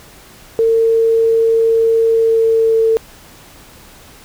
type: tone with pitch glide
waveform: sine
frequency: 453.5 to 448.6 Hz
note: A#4 to A4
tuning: -48 to +34 cents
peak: -9 dBFS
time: 0.59-2.97 s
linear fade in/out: 0 ms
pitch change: -18 cents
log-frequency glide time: 2.1-2.8 s
effects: pink hiss -41 dBFS RMS until 4.24 s